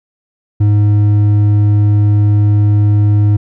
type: tone with hard clipping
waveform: sine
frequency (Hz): 103.83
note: G#2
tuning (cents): 0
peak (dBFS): -8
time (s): 0.6-3.37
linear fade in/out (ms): 10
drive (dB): 5
effects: none